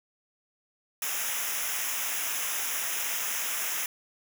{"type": "noise with comb filter", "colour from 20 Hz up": "white", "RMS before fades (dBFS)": -31, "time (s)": [1.02, 3.86], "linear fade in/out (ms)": 2, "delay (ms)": 0.23, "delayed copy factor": -0.85, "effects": []}